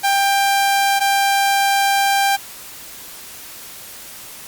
sawtooth tone pair in turn, 792 / 792 Hz, G5 / G5, +18 / +18 cents, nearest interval unison, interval 0 cents, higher neither, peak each -10 / -10 dBFS, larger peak neither, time 0.03-1 / 1-2.37 s, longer second, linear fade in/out 20 ms, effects white hiss -36 dBFS RMS until 4.47 s + Opus 48 kbps

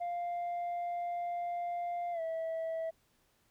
sine tone with pitch glide, 698.5 to 651.7 Hz, F5 to E5, 0 to -20 cents, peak -31 dBFS, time 0-2.91 s, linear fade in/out 20 ms, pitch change -120 cents, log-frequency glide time 2.12-2.21 s, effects tanh soft clip ceiling -33 dBFS + pink hiss -72 dBFS RMS until 3.5 s

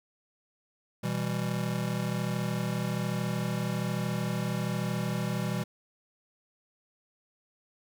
square chord, E minor, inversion second, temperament just, 123.61 / 164.81 / 197.78 Hz, B2 / E3 / G3, +2 / 0 / +16 cents, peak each -34 dBFS, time 1.03-5.64 s, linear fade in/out 10 ms, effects 11-bit

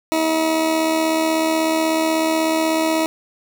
20% pulse tone with amplitude modulation, 320 Hz, D#4, 49 cents sharp, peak -10 dBFS, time 0.12-3.06 s, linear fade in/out 0 ms, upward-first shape sine, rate 76.3 Hz, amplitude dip 35%, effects none

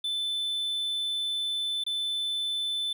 triangle tone with dropouts, 3520 Hz, A7, in tune, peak -26 dBFS, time 0.04-2.93 s, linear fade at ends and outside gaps 5 ms, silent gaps 1.839-1.864 s, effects none

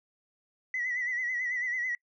sine tone with vibrato, 1975.5 Hz, B6, in tune, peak -28 dBFS, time 0.74-1.95 s, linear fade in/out 2 ms, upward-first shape sine, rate 9.1 Hz, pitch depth 64 cents each way, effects noise-tail reverb RT60 0.1 s tail -26 dB re dry + tanh soft clip ceiling -24 dBFS

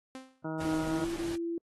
sawtooth tone with exponential decay, 261.6 Hz, C4, in tune, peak -35 dBFS, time 0.15-0.45 s, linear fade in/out 1 ms, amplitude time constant 65 ms
harmonic tone, 158.9 Hz, D#3, 37 cents sharp, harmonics 1 / 2 / 3 / 4 / 5 / 6 / 7 / 8 / 9, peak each -39 / -36 / -45 / -41 / -47 / -45 / -57 / -48 / -47 dBFS, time 0.44-1.05 s, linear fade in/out 10 ms
pink noise, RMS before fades -43 dBFS, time 0.6-1.36 s, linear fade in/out 5 ms
sine tone with pitch glide, 314.5 to 337.1 Hz, D#4 to E4, +19 to +39 cents, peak -31 dBFS, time 0.65-1.58 s, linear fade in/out 2 ms, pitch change +120 cents, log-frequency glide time 0.82-1.08 s
effects low-pass 11000 Hz 12 dB/octave + AAC 32 kbps

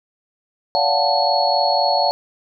sine tone cluster, 573 / 696 / 740 / 884 / 4351 Hz, D5 / F5 / F#5 / A5 / C#8, -43 / -6 / 0 / +8 / -33 cents, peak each -21 dBFS, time 0.75-2.11 s, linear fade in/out 0 ms, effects none

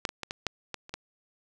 clicks, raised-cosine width 0.2 ms, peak -9 / -19 / -17 / -16 / -10 / -17 / -28 / -17 dBFS, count 8, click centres 0.052 / 0.091 / 0.233 / 0.309 / 0.467 / 0.743 / 0.894 / 0.94 s, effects none

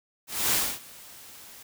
white noise with ADSR envelope, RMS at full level -23 dBFS, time 0.27-1.63 s, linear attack 250 ms, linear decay 270 ms, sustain -24 dB, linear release 7 ms, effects none

